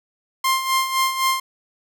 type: tone with tremolo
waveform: sawtooth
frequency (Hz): 1055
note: C6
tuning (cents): +14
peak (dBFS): -12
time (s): 0.44-1.4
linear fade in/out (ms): 5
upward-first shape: sine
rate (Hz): 3.9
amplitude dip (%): 65
effects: none